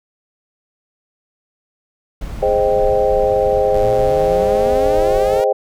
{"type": "noise", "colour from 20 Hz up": "brown", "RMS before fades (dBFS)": -26, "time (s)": [2.21, 5.41], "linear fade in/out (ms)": 5}
{"type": "chord", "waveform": "sine", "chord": "Ab major seventh", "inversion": "none", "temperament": "equal", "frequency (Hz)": [415.3, 523.3, 622.3, 784], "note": ["Ab4", "C5", "Eb5", "G5"], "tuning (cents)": [0, 0, 0, 0], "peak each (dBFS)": [-18, -15, -19, -20], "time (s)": [2.42, 5.53], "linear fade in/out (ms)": 10}
{"type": "exponential sweep", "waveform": "sawtooth", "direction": "up", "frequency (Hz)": [100, 481.9], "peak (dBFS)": -22, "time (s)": [3.74, 5.44], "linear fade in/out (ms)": 0}
{"effects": []}